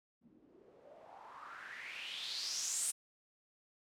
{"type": "noise with low-pass filter sweep", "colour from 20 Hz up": "blue", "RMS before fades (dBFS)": -44, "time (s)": [0.21, 2.92], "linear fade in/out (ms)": 20, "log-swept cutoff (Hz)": [220, 9300], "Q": 4.9, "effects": []}